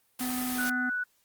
white noise, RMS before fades -35 dBFS, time 0.19-0.7 s, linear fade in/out 5 ms
harmonic tone, 251.6 Hz, B3, 32 cents sharp, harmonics 1 / 3 / 5 / 7 / 8, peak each -31 / -41 / -45 / -48 / -49 dBFS, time 0.2-0.9 s, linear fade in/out 10 ms
sine tone, 1480 Hz, F#6, in tune, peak -28 dBFS, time 0.58-1.04 s, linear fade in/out 10 ms
effects white hiss -69 dBFS RMS until 1.24 s + Opus 32 kbps

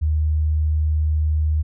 sine tone, 77 Hz, D#2, 17 cents flat, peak -16 dBFS, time 0.01-1.63 s, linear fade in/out 20 ms, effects none

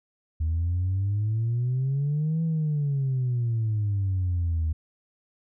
sine exponential two-way sweep, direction up then down, 77.78 to 164.81 to 77.78 Hz, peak -21 dBFS, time 0.4-4.73 s, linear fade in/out 10 ms, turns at 2.43 s, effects tanh soft clip ceiling -20 dBFS

